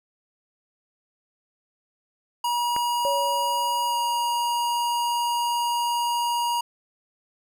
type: tone with pitch glide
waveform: square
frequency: 958 to 951.4 Hz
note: A#5 to A#5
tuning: +47 to +35 cents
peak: -23 dBFS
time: 2.44-6.61 s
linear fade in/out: 5 ms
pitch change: -12 cents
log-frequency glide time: 3.87-3.96 s
type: click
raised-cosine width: 0.5 ms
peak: -16 dBFS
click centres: 2.764 s
type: tone with exponential decay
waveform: sine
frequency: 562 Hz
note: C#5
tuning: 24 cents sharp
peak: -23 dBFS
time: 3.05-4.99 s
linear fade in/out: 0 ms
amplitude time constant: 420 ms
effects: none